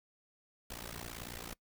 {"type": "noise with amplitude modulation", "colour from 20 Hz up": "pink", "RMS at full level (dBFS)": -41, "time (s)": [0.7, 1.54], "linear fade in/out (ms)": 5, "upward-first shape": "sine", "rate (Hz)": 58.3, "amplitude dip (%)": 95, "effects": ["noise-tail reverb RT60 0.1 s tail -23 dB re dry"]}